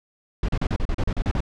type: noise bursts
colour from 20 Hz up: brown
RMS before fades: -22 dBFS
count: 11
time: 0.43-1.405 s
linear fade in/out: 2 ms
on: 55 ms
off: 37 ms
effects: low-pass 5000 Hz 12 dB/octave